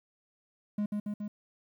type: tone with echo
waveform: triangle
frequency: 207.7 Hz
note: G#3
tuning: in tune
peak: -26 dBFS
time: 0.78-0.86 s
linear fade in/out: 5 ms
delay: 140 ms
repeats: 3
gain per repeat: -2 dB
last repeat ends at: 1.28 s
effects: 11-bit